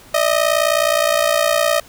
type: ring-modulated tone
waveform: sawtooth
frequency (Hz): 622.3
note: D#5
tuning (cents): 0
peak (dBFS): -7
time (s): 0.14-1.8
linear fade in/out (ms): 5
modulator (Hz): 29.7
effects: pink hiss -44 dBFS RMS until 1.88 s